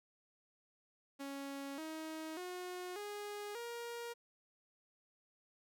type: tone with pitch steps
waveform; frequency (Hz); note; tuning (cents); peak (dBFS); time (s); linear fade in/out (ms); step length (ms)
sawtooth; 277.2 / 316.6 / 361.6 / 412.9 / 471.6; C#4 / D#4 / F#4 / G#4 / A#4; 0 / +30 / -40 / -10 / +20; -39; 1.19-4.14; 20; 590
effects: none